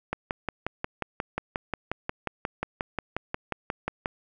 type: click train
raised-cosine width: 0.5 ms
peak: -13 dBFS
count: 23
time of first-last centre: 0.13-4.059 s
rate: 5.6 Hz
effects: none